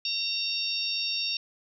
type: harmonic tone with a mistuned harmonic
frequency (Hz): 916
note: A#5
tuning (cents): -31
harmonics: 3 / 4 / 5 / 6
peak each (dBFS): -33 / -33 / -35 / -31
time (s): 0.05-1.37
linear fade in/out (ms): 2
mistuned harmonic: 4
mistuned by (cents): +18
effects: none